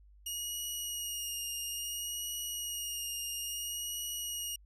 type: tone with vibrato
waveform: 15% pulse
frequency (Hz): 2869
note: F7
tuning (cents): +46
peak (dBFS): -29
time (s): 0.26-4.56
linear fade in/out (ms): 5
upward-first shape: sine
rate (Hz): 0.59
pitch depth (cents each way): 23
effects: added 50 Hz sine -56 dBFS peak until 4.65 s